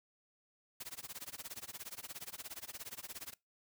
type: noise with tremolo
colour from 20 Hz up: white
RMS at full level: -44 dBFS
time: 0.8-3.34 s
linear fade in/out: 5 ms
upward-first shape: sine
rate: 17 Hz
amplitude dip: 100%
effects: noise-tail reverb RT60 0.2 s tail -22 dB re dry